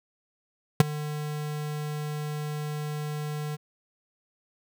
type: tone with ADSR envelope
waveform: square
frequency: 150 Hz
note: D3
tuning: 37 cents sharp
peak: -10 dBFS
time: 0.8-3.57 s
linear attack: 3 ms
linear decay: 17 ms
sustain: -21 dB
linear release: 27 ms
effects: none